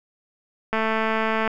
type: click train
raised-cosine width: 0.5 ms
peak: -9 dBFS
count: 166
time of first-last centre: 0.73-1.477 s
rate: 221 Hz
effects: none